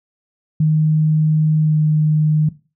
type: tone with pitch glide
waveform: sine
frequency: 155.2 to 153.59 Hz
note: D#3 to D#3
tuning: -4 to -22 cents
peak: -11 dBFS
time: 0.6-2.49 s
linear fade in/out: 5 ms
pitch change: -18 cents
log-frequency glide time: 1.61-1.78 s
effects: noise-tail reverb RT60 0.3 s tail -17 dB re dry